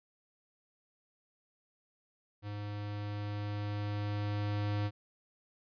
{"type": "tone with level ramp", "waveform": "square", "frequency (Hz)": 103.4, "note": "G#2", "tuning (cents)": -7, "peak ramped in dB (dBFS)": [-39, -31], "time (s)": [2.42, 4.91], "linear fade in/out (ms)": 50, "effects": ["resampled to 11025 Hz"]}